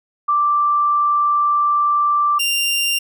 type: tone pair in turn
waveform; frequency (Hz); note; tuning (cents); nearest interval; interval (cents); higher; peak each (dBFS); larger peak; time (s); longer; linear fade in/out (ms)
sine / sawtooth; 1174.7 / 2785; D6 / F7; 0 / -5; octave + minor third; 1495; second; -13; neither; 0.28-2.39 / 2.39-2.99; first; 10
effects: none